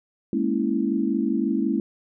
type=chord; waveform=sine; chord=A# half-diminished seventh; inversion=third; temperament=equal; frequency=207.7 / 233.1 / 277.2 / 329.6 Hz; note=G#3 / A#3 / C#4 / E4; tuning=0 / 0 / 0 / 0 cents; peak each=-26 dBFS; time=0.33-1.8 s; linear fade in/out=2 ms; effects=none